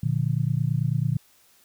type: chord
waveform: sine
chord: Bb major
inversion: none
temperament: just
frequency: 116.54 / 145.68 / 174.81 Hz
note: Bb2 / D3 / F3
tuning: 0 / -14 / +2 cents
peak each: -25 / -24 / -30 dBFS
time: 0.03-1.17 s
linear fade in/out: 5 ms
effects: white hiss -59 dBFS RMS until 1.64 s